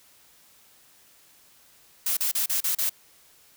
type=noise bursts; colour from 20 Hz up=blue; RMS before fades=-25 dBFS; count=6; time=2.06-2.895 s; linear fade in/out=5 ms; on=110 ms; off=35 ms; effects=white hiss -57 dBFS RMS until 3.56 s